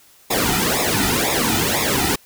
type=noise with flanger; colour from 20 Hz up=pink; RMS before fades=-19 dBFS; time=0.3-2.16 s; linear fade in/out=10 ms; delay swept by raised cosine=0.66 to 1.86 ms; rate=2 Hz; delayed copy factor=-1; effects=white hiss -51 dBFS RMS until 2.25 s